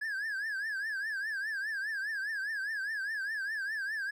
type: tone with vibrato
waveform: triangle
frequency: 1668 Hz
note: G#6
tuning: 7 cents sharp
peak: -31 dBFS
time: 0.01-4.11 s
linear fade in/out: 10 ms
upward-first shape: triangle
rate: 4.9 Hz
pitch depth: 160 cents each way
effects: none